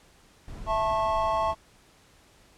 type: noise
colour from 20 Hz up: brown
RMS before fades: -39 dBFS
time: 0.48-1.54 s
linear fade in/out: 2 ms
type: chord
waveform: triangle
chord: A major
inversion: second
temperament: equal with one note detuned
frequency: 659.3 / 880 / 1088.4 Hz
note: E5 / A5 / C#6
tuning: 0 / 0 / -32 cents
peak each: -26 dBFS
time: 0.66-1.55 s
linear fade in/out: 50 ms
effects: pink hiss -58 dBFS RMS until 2.57 s + low-pass 10000 Hz 12 dB/octave